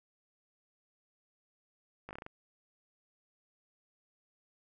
slowing click train, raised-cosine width 0.5 ms, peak -29 dBFS, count 7, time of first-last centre 2.09-2.264 s, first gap 18 ms, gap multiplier 1.19, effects none

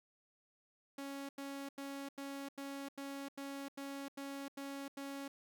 sawtooth tone bursts, 277.2 Hz, C#4, in tune, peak -39 dBFS, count 11, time 0.98-5.28 s, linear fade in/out 5 ms, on 310 ms, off 89 ms, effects none

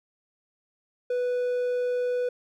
triangle tone, 493.9 Hz, B4, in tune, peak -22 dBFS, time 1.1-2.29 s, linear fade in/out 5 ms, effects none

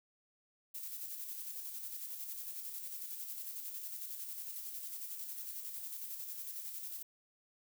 violet noise with tremolo, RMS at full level -43 dBFS, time 0.74-7.03 s, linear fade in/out 10 ms, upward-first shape square, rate 11 Hz, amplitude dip 35%, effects none

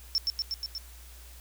triangle tone with echo, 5400 Hz, E8, 41 cents sharp, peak -22 dBFS, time 0.15-0.18 s, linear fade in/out 0 ms, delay 120 ms, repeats 5, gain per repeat -2 dB, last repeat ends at 0.78 s, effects added 60 Hz sine -47 dBFS peak until 1.4 s + white hiss -53 dBFS RMS until 1.4 s

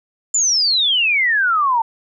sine exponential sweep, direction down, 7280 to 885 Hz, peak -13 dBFS, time 0.34-1.82 s, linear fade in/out 5 ms, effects none

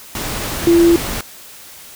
sine tone in noise, 339.6 Hz, F4, 48 cents flat, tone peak -7 dBFS, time 0.67-0.96 s, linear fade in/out 2 ms, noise pink, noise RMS -23 dBFS, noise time 0.15-1.21 s, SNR +13 dB, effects white hiss -38 dBFS RMS until 1.95 s

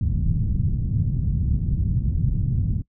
white low-pass noise, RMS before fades -22 dBFS, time 0.01-2.82 s, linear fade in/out 5 ms, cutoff 150 Hz, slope 24 dB/octave, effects noise-tail reverb RT60 0.1 s tail -20 dB re dry

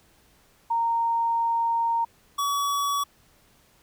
sine / square tone pair in turn, 925 / 1134.7 Hz, A#5 / C#6, -14 / +40 cents, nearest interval major third, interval 354 cents, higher second, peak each -21 / -24 dBFS, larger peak first, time 0.7-2.05 / 2.38-3.04 s, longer first, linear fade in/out 10 ms, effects pink hiss -60 dBFS RMS until 3.82 s

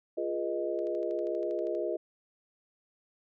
sine chord, F half-diminished seventh, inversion none, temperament equal with one note detuned, 349.2 / 415.3 / 484.8 / 622.3 Hz, F4 / Ab4 / Cb5 / Eb5, 0 / 0 / -32 / 0 cents, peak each -34 / -36 / -37 / -34 dBFS, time 0.17-1.97 s, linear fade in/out 10 ms
click train, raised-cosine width 0.2 ms, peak -39 dBFS, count 13, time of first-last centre 0.79-1.75 s, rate 12.5 Hz
effects none

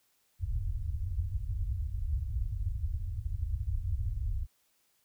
white low-pass noise, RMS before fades -33 dBFS, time 0.39-4.47 s, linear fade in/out 50 ms, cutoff 100 Hz, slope 48 dB/octave, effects white hiss -72 dBFS RMS until 5.04 s

